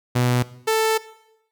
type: tone pair in turn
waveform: sawtooth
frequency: 123.47 / 441.7 Hz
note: B2 / A4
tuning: 0 / +7 cents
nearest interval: octave + minor seventh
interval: 2207 cents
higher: second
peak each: -13 dBFS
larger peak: neither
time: 0.15-0.43 / 0.67-0.98 s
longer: second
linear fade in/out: 10 ms
effects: noise-tail reverb RT60 0.8 s tail -18 dB re dry